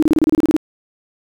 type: tone bursts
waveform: sine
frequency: 311.1 Hz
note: D#4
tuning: in tune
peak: -9 dBFS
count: 11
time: 0-0.565 s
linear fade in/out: 0 ms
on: 25 ms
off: 29 ms
effects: 8-bit